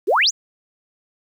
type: exponential sweep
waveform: sine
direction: up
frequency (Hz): 322.1 to 7340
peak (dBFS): -13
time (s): 0.07-0.31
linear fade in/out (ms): 20
effects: 8-bit